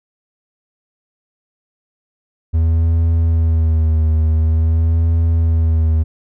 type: tone with vibrato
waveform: triangle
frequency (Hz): 80.7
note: E2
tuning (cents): -36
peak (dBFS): -9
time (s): 2.53-6.04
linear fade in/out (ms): 20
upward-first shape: sine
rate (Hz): 0.47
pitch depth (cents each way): 40
effects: none